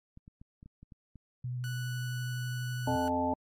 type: clicks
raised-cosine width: 5 ms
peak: -38 dBFS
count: 8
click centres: 0.174 / 0.279 / 0.415 / 0.629 / 0.66 / 0.83 / 0.922 / 1.157 s
type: tone with vibrato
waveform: sine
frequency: 124.4 Hz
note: B2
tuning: 13 cents sharp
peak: -33 dBFS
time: 1.44-2.96 s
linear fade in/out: 5 ms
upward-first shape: sine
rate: 12 Hz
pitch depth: 15 cents each way
type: tone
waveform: sawtooth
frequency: 1480 Hz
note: F#6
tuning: in tune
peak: -38 dBFS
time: 1.64-3.08 s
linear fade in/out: 0 ms
type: harmonic tone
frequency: 87.31 Hz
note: F2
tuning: in tune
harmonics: 1 / 3 / 5 / 7 / 9 / 10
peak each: -41 / -32 / -40 / -34 / -39 / -32 dBFS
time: 2.87-3.34 s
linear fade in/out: 5 ms
effects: AAC 64 kbps

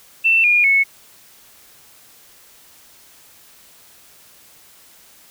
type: tone with pitch steps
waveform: sine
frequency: 2679 / 2428 / 2201 Hz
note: E7 / D#7 / C#7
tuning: +27 / -43 / -13 cents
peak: -11 dBFS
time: 0.24-0.84 s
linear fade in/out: 20 ms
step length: 200 ms
effects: white hiss -48 dBFS RMS until 5.3 s

